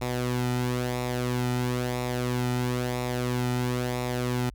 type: tone with flanger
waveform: sawtooth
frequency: 124 Hz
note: B2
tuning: 7 cents sharp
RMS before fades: -28 dBFS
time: 0.01-4.5 s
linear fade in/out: 10 ms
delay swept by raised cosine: 0.64 to 1.84 ms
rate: 1 Hz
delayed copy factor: -0.55
effects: added 50 Hz sine -43 dBFS peak until 4.54 s